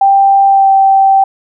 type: tone with pitch glide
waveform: sine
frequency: 787 to 778 Hz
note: G5 to G5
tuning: +7 to -13 cents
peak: -4 dBFS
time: 0.01-1.24 s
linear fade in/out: 5 ms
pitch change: -20 cents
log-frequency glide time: 0.48-0.7 s
effects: none